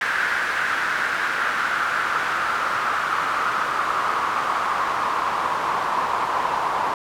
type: noise with band-pass filter sweep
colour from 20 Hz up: pink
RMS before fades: -23 dBFS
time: 0.01-6.94 s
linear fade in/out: 2 ms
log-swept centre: 1600 to 980 Hz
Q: 4.1
effects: none